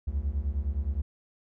triangle beating tone pair, 65.41 / 75.11 Hz, C2 / D2, 0 / +39 cents, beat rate 9.7 Hz, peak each -28 dBFS, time 0.07-1.02 s, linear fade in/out 10 ms, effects none

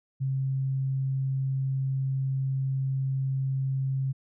sine tone, 134 Hz, C3, 42 cents sharp, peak -25 dBFS, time 0.2-4.13 s, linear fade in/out 20 ms, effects none

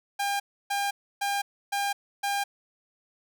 sawtooth tone bursts, 803 Hz, G5, 41 cents sharp, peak -22 dBFS, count 5, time 0.19-2.44 s, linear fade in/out 10 ms, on 210 ms, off 300 ms, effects none

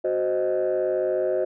sine chord, C diminished, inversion second, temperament equal, 370 / 523.3 / 622.3 Hz, Gb4 / C5 / Eb5, 0 / 0 / 0 cents, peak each -24 dBFS, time 0.04-1.45 s, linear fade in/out 10 ms, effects tanh soft clip ceiling -16 dBFS

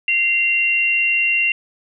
sine tone pair together, 2093 / 2755 Hz, C7 / F7, 0 / -24 cents, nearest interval perfect fourth, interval 476 cents, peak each -22 / -15 dBFS, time 0.08-1.52 s, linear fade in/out 2 ms, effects none

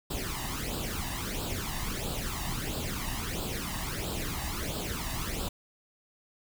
pink noise with flanger, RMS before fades -34 dBFS, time 0.1-5.49 s, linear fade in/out 10 ms, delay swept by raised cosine 0.24 to 1.08 ms, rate 1.5 Hz, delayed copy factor +0.7, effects none

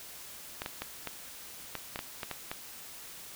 clicks, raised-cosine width 0.3 ms, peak -19 dBFS, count 10, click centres 0.619 / 0.661 / 0.82 / 1.073 / 1.753 / 1.959 / 1.991 / 2.232 / 2.313 / 2.515 s, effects white hiss -47 dBFS RMS until 3.35 s

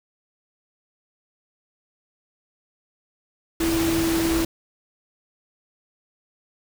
sine tone in noise, 329.6 Hz, E4, in tune, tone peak -20 dBFS, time 3.6-4.45 s, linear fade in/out 5 ms, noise pink, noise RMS -27 dBFS, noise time 3.6-4.45 s, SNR +4 dB, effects none

